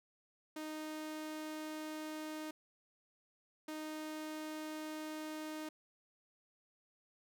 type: tone bursts at uneven times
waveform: sawtooth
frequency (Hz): 309.6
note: D#4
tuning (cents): -9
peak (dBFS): -38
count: 2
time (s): 0.56-2.51 / 3.68-5.69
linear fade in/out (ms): 5
effects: none